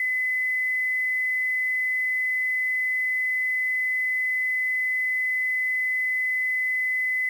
sine tone with quantisation, 2019 Hz, B6, 38 cents sharp, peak -22 dBFS, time 0-7.29 s, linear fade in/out 2 ms, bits 8, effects none

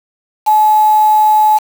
sine tone with quantisation, 856 Hz, A5, 48 cents flat, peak -6 dBFS, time 0.46-1.59 s, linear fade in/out 20 ms, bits 4, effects none

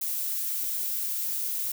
violet noise, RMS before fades -30 dBFS, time 0.01-1.72 s, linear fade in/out 5 ms, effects none

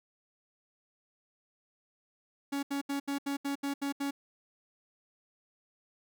45% pulse tone bursts, 280.1 Hz, C#4, 18 cents sharp, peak -31 dBFS, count 9, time 2.52-4.11 s, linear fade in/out 10 ms, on 110 ms, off 75 ms, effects none

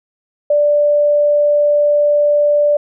sine tone, 587.3 Hz, D5, in tune, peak -9 dBFS, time 0.5-2.77 s, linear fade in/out 5 ms, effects none

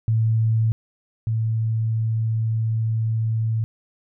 sine tone pair in turn, 111.8 / 111.8 Hz, A2 / A2, +28 / +28 cents, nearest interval unison, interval 0 cents, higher neither, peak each -16 / -19 dBFS, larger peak first, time 0.08-0.72 / 1.27-3.64 s, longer second, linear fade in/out 0 ms, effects none

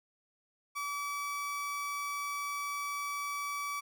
30% pulse tone, 1148 Hz, D6, 40 cents flat, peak -32 dBFS, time 0.75-3.81 s, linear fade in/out 20 ms, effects none

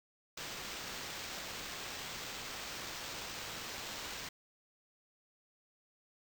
white noise with sample-and-hold, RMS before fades -44 dBFS, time 0.37-4.29 s, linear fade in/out 5 ms, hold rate 11025 Hz, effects none

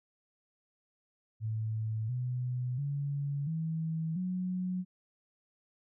sine tone with pitch steps, 110.1 / 125.02 / 141.96 / 161.2 / 183.04 Hz, A2 / B2 / C#3 / E3 / F#3, +2 / +22 / +42 / -38 / -18 cents, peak -31 dBFS, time 1.4-4.85 s, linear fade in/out 50 ms, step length 690 ms, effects none

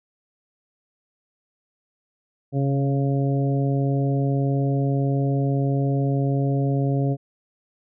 harmonic tone with a mistuned harmonic, 138.59 Hz, C#3, in tune, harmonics 1 / 2 / 3 / 4 / 5, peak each -20 / -26 / -30 / -32 / -34 dBFS, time 2.52-7.17 s, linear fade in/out 50 ms, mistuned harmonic 1, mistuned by -20 cents, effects none

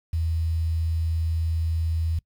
sine tone with quantisation, 81.6 Hz, E2, 17 cents flat, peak -22 dBFS, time 0.13-2.19 s, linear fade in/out 5 ms, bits 8, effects noise-tail reverb RT60 0.1 s tail -23 dB re dry

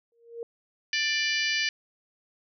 sine tone with exponential growth, 466.2 Hz, A#4, in tune, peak -30 dBFS, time 0.12-0.43 s, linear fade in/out 1 ms, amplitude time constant 67 ms
harmonic tone, 590 Hz, D5, 8 cents sharp, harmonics 3 / 4 / 5 / 6 / 7 / 8 / 9 / 10, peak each -30 / -29 / -32 / -40 / -37 / -32 / -40 / -38 dBFS, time 0.93-1.69 s, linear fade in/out 2 ms
effects none

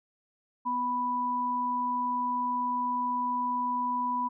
sine tone pair together, 246.9 / 987.8 Hz, B3 / B5, 0 / 0 cents, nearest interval 2 octaves, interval 2400 cents, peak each -36 / -27 dBFS, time 0.65-4.29 s, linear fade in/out 20 ms, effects none

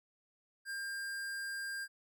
square tone, 1600 Hz, G6, 35 cents sharp, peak -39 dBFS, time 0.65-1.88 s, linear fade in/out 50 ms, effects none

